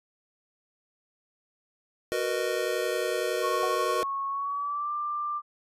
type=chord; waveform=square; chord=B major seventh; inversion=second; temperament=just; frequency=370.4 / 463 / 493.9 / 617.4 Hz; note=F#4 / A#4 / B4 / D#5; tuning=+2 / -12 / 0 / -14 cents; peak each=-33 dBFS; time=2.12-4.03 s; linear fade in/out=0 ms
type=tone with pitch glide; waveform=sine; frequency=1100 to 1185.8 Hz; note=C#6 to D6; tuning=-14 to +16 cents; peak=-28 dBFS; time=3.4-5.42 s; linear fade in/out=50 ms; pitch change=+130 cents; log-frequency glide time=4.28-4.92 s
type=tone with exponential decay; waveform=sine; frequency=740 Hz; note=F#5; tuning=in tune; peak=-30 dBFS; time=3.63-3.84 s; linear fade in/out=0 ms; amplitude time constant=45 ms
effects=resampled to 32000 Hz